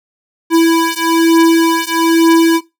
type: beating tone pair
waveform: square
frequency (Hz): 329.6 / 330.7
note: E4 / E4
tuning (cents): 0 / +6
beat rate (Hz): 1.1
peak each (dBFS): -12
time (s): 0.5-2.61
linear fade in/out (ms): 50
effects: noise-tail reverb RT60 0.2 s tail -17 dB re dry